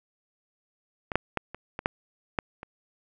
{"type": "clicks", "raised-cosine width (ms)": 0.5, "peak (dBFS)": [-16, -6, -11, -23, -18, -8, -10, -24], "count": 8, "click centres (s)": [1.118, 1.156, 1.373, 1.546, 1.791, 1.859, 2.388, 2.631], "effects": []}